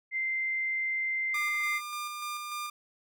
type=tone; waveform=sine; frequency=2084 Hz; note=C7; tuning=7 cents flat; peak=-28 dBFS; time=0.11-1.81 s; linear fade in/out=50 ms
type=tone with tremolo; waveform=sawtooth; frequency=1200 Hz; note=D6; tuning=37 cents sharp; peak=-30 dBFS; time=1.34-2.7 s; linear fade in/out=5 ms; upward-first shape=square; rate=3.4 Hz; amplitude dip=30%
effects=none